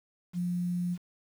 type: tone with quantisation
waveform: sine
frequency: 176.8 Hz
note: F3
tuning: 22 cents sharp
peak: -28 dBFS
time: 0.33-0.98 s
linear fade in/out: 50 ms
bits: 9
effects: none